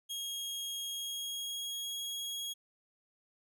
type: tone with pitch glide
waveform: sawtooth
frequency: 3269 to 3305 Hz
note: G#7 to G#7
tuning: -28 to -9 cents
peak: -34 dBFS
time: 0.09-2.54 s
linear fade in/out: 20 ms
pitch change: +19 cents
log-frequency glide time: 0.87-1.92 s
effects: none